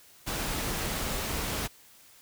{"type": "noise", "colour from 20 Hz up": "pink", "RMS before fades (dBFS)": -32, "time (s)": [0.26, 1.68], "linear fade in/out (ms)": 20, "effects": ["white hiss -56 dBFS RMS until 2.21 s"]}